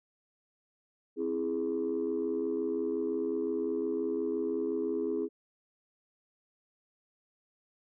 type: chord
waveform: sine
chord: C augmented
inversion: none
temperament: equal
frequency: 261.6 / 329.6 / 415.3 Hz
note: C4 / E4 / G#4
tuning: 0 / 0 / 0 cents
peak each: -35 / -33 / -31 dBFS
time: 1.16-5.29 s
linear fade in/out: 50 ms
effects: tanh soft clip ceiling -23 dBFS